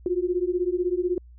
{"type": "beating tone pair", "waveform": "sine", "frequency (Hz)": [350.2, 366.2], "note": ["F4", "F#4"], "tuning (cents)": [5, -18], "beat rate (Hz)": 16, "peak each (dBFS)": -25, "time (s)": [0.06, 1.18], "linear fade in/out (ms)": 2, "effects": ["added 60 Hz sine -45 dBFS peak until 1.38 s"]}